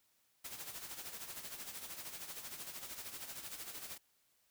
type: noise with tremolo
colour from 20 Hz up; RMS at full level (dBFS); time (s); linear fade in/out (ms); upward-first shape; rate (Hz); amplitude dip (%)
white; -45; 0.44-3.98; 10; sine; 13; 60
effects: white hiss -75 dBFS RMS until 4.5 s